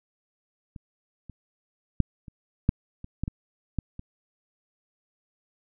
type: clicks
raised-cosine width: 5 ms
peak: -28 / -29 / -7 / -30 / -7 / -26 / -15 / -18 / -14 / -25 dBFS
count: 10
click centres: 0.762 / 1.297 / 2.003 / 2.282 / 2.691 / 3.044 / 3.236 / 3.279 / 3.787 / 3.994 s
effects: none